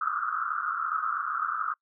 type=band-pass noise; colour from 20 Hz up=pink; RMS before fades=-30 dBFS; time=0.01-1.74 s; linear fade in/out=5 ms; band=1200 to 1400 Hz; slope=96 dB/octave; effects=noise-tail reverb RT60 0.1 s tail -26 dB re dry